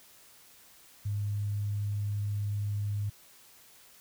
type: tone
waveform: sine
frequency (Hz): 102.8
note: G#2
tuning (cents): -17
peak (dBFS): -29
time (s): 1.05-3.1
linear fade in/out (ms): 10
effects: white hiss -57 dBFS RMS until 4 s